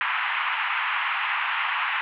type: band-pass noise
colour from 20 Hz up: pink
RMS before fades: -26 dBFS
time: 0.01-2.01 s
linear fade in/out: 0 ms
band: 900 to 2900 Hz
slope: 48 dB/octave
effects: none